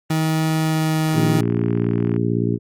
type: tone with pitch glide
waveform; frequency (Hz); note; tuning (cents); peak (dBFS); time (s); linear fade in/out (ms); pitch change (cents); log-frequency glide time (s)
30% pulse; 158.5 to 157.31; D#3 to D#3; +32 to +19; -14; 0.1-1.41; 5; -13; 0.55-1
type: click train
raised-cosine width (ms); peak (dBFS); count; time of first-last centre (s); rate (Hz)
0.5; -20; 48; 1.09-2.163; 43.8
type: harmonic tone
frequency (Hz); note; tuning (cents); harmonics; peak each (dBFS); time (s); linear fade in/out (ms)
58.1; A#1; -5; 2 / 3 / 4 / 5 / 6 / 7; -21 / -23 / -24 / -25 / -26 / -26; 1.13-2.59; 50
effects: MP3 96 kbps